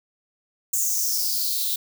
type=noise with high-pass filter sweep; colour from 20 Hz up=violet; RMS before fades=-24 dBFS; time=0.73-1.76 s; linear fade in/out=5 ms; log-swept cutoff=7100 to 3600 Hz; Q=6.5; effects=none